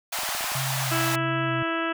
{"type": "high-pass noise", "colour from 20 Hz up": "pink", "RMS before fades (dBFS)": -29, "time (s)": [0.12, 1.16], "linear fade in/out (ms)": 10, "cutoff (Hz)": 600, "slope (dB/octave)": 96}
{"type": "clicks", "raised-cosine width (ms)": 1, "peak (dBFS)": -26, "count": 7, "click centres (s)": [0.188, 0.234, 0.29, 0.35, 0.409, 0.443, 0.519]}
{"type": "tone with vibrato", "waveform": "sine", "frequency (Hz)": 131.3, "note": "C3", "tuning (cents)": 6, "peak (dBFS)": -28, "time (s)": [0.55, 1.63], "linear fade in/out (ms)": 5, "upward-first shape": "square", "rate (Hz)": 1.6, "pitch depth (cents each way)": 27}
{"type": "harmonic tone", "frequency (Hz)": 329.6, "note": "E4", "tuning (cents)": 0, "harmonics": [1, 2, 3, 4, 5, 6, 7, 8, 9, 10], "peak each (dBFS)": [-29, -32, -36, -30, -32, -39, -44, -35, -40, -45], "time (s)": [0.91, 1.93], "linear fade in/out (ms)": 10}
{"effects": []}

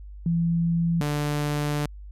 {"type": "tone pair in turn", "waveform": ["sine", "sawtooth"], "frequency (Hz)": [168.4, 147.27], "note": ["E3", "D3"], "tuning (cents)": [37, 5], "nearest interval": "major second", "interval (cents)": 232, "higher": "first", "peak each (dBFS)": -20, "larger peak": "neither", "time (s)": [[0.26, 1.01], [1.01, 1.86]], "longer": "second", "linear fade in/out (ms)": 2, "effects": ["added 50 Hz sine -38 dBFS peak until 2.11 s", "resampled to 32000 Hz"]}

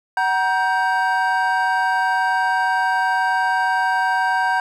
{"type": "tone cluster", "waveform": "triangle", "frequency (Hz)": [751, 947, 1568], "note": ["F#5", "A#5", "G6"], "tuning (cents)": [26, 27, 0], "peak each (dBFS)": -19, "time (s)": [0.17, 4.6], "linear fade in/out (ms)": 2, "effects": []}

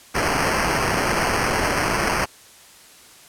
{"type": "noise with sample-and-hold", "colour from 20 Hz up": "white", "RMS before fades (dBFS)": -21, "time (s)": [0.14, 2.26], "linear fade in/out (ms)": 20, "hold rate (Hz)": 3675, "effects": ["white hiss -47 dBFS RMS until 3.28 s", "low-pass 11000 Hz 12 dB/octave"]}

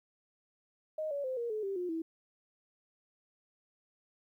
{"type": "tone with pitch steps", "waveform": "sine", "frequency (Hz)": [622.3, 567.4, 517.3, 471.6, 430, 392, 357.4, 325.9], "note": ["D#5", "C#5", "C5", "A#4", "A4", "G4", "F4", "E4"], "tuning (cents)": [0, 40, -20, 20, -40, 0, 40, -20], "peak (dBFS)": -33, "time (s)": [0.98, 2.02], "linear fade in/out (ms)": 5, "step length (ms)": 130, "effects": ["12-bit"]}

